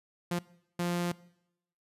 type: tone bursts at uneven times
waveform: sawtooth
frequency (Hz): 174.61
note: F3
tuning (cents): 0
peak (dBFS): -25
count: 2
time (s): 0.31-0.39 / 0.79-1.12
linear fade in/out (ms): 5
effects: noise-tail reverb RT60 0.8 s tail -21 dB re dry + resampled to 32000 Hz